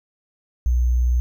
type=tone with sample-and-hold; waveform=sine; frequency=61.2 Hz; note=B1; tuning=15 cents flat; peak=-15 dBFS; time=0.66-1.2 s; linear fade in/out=0 ms; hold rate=6300 Hz; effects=none